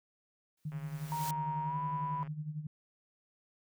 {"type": "noise with exponential growth", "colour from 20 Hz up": "white", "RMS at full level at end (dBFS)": -40, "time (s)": [0.57, 1.31], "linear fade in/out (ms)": 5, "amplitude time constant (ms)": 160}
{"type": "tone with tremolo", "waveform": "sine", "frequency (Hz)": 152.1, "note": "D#3", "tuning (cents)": -39, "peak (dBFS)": -34, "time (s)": [0.65, 2.67], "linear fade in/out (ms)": 5, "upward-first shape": "sine", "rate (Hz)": 11, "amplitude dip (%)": 70}
{"type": "click train", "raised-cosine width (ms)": 0.5, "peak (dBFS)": -39, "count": 214, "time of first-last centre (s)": [0.72, 2.275], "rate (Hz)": 137}
{"type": "tone with pitch glide", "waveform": "sine", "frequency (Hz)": [939, 988], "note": ["A#5", "B5"], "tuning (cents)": [12, 0], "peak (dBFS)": -34, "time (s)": [1.12, 2.23], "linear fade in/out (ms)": 0, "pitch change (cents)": 88, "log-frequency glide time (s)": [1.64, 1.77]}
{"effects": []}